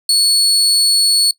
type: tone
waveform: 30% pulse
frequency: 4402 Hz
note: C#8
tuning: 13 cents flat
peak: -7 dBFS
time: 0.09-1.31 s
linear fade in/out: 2 ms
effects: noise-tail reverb RT60 0.1 s tail -19 dB re dry